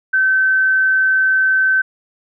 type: tone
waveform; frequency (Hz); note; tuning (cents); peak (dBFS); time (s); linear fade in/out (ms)
sine; 1537; G6; -35; -11; 0.13-1.82; 10
effects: none

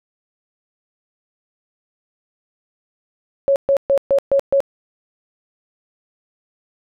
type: tone bursts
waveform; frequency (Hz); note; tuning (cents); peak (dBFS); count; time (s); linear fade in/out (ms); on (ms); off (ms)
sine; 553; C#5; -4; -11; 6; 3.48-4.604; 0; 79; 130
effects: none

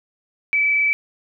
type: tone with frequency modulation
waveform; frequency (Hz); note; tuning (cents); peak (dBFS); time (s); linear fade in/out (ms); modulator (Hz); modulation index
sine; 2303; D7; -34; -15; 0.53-0.93; 0; 28; 0.8
effects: none

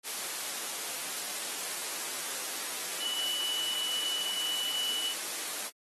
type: tone in noise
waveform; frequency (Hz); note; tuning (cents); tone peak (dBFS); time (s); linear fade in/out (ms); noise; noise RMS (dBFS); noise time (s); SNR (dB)
sine; 2960; F#7; 0; -31; 2.99-5.15; 50; white; -36; 0.03-5.71; +2
effects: high-pass 300 Hz 12 dB/octave + AAC 32 kbps

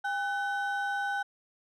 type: ring-modulated tone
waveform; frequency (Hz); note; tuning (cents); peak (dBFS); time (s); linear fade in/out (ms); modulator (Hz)
triangle; 1156; D6; -28; -24; 0.04-1.23; 10; 351
effects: none

